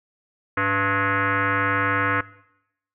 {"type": "tone with frequency modulation", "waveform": "sine", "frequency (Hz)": 103.83, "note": "G#2", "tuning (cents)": 0, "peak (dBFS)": -19, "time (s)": [0.57, 2.21], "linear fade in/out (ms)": 5, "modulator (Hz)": 392, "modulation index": 4.8, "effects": ["noise-tail reverb RT60 0.8 s tail -19 dB re dry"]}